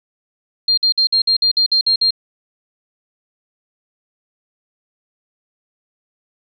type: tone bursts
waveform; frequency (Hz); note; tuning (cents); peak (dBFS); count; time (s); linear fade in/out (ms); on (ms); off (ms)
sine; 4200; C8; +6; -11; 10; 0.68-2.107; 5; 95; 53
effects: none